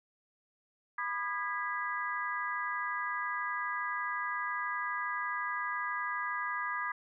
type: harmonic tone with a mistuned harmonic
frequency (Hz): 329.6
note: E4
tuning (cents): 0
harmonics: 3 / 4 / 5 / 6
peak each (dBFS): -39 / -37 / -37 / -40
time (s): 0.98-6.92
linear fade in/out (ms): 5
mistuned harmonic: 4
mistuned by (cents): -140
effects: none